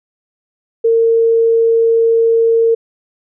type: tone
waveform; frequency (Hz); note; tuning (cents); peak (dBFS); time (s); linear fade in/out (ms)
sine; 456.9; A#4; -35; -8; 0.84-2.75; 10
effects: none